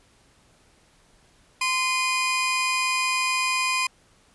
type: tone pair together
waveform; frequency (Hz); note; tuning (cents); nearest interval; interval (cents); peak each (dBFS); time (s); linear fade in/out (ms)
sawtooth; 1034 / 2455; C6 / D#7; -21 / -24; octave + minor third; 1497; -21; 1.61-3.87; 5
effects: pink hiss -59 dBFS RMS until 4.34 s + resampled to 24000 Hz